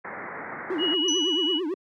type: low-pass noise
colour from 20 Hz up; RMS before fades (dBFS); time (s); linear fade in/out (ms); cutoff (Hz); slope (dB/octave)
white; -36; 0.04-0.95; 10; 2100; 96
type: tone with vibrato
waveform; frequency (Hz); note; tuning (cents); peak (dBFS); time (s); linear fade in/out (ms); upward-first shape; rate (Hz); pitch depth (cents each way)
triangle; 334.8; E4; +27; -23; 0.7-1.74; 2; triangle; 9; 280
type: tone with pitch glide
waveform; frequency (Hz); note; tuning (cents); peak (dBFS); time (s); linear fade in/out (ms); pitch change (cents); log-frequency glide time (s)
sine; 2900 to 2925; F#7 to F#7; -35 to -21; -23; 0.78-1.61; 50; +14; 0.89-1.14
type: tone with exponential decay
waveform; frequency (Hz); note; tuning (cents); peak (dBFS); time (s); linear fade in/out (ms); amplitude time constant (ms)
sine; 5980; F#8; +17; -24; 1.08-1.54; 5; 98
effects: high-pass 200 Hz 12 dB/octave